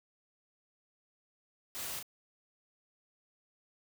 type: noise with echo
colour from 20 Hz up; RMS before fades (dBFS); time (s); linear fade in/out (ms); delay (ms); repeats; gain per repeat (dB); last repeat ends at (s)
white; -41; 1.75-1.99; 0; 37; 1; -4; 2.027
effects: none